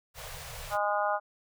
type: band-stop noise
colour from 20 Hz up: pink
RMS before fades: -42 dBFS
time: 0.14-0.78 s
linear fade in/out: 50 ms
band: 150 to 450 Hz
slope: 96 dB/octave
type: harmonic tone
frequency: 205.6 Hz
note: G#3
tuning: 17 cents flat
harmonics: 3 / 4 / 5 / 6 / 7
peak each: -31 / -30 / -35 / -33 / -35 dBFS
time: 0.7-1.2 s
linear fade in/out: 50 ms
effects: none